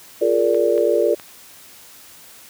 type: chord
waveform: sine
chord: Bb dominant seventh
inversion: second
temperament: just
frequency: 349.6 / 419.5 / 466.2 / 582.7 Hz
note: F4 / Ab4 / Bb4 / D5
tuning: +2 / +17 / 0 / -14 cents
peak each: -21 / -20 / -19 / -19 dBFS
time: 0.21-1.15 s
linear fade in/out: 10 ms
type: clicks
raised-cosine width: 0.3 ms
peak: -21 dBFS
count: 3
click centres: 0.546 / 0.779 / 1.198 s
effects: white hiss -44 dBFS RMS until 2.49 s + high-pass 60 Hz 12 dB/octave